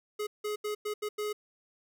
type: tone bursts at uneven times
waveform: square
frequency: 420.4 Hz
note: G#4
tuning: 21 cents sharp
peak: -32 dBFS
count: 6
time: 0.19-0.27 / 0.44-0.56 / 0.64-0.75 / 0.85-0.94 / 1.02-1.09 / 1.18-1.33 s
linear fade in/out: 10 ms
effects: none